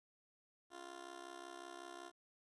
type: tone with amplitude modulation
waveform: 15% pulse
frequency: 349.2 Hz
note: F4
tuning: in tune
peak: -40 dBFS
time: 0.7-2.12 s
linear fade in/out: 50 ms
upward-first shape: sine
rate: 65.4 Hz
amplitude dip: 85%
effects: resampled to 24000 Hz + 13-bit